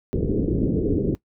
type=low-pass noise; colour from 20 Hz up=white; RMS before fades=-22 dBFS; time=0.13-1.15 s; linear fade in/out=0 ms; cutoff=440 Hz; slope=48 dB/octave; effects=noise-tail reverb RT60 0.1 s tail -19 dB re dry